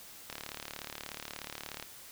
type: click train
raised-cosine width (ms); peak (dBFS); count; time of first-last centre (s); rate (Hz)
0.2; -22; 57; 0.3-1.826; 36.7
effects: white hiss -51 dBFS RMS until 2.11 s